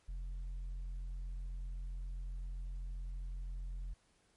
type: tone with tanh clipping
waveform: triangle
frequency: 43.86 Hz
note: F1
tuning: 8 cents sharp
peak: -40 dBFS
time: 0.08-3.94 s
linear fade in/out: 10 ms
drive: 8 dB
effects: pink hiss -72 dBFS RMS until 4.36 s + MP3 48 kbps